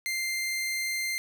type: tone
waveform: sawtooth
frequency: 2093 Hz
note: C7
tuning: in tune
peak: -25 dBFS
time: 0.06-1.18 s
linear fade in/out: 0 ms
effects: none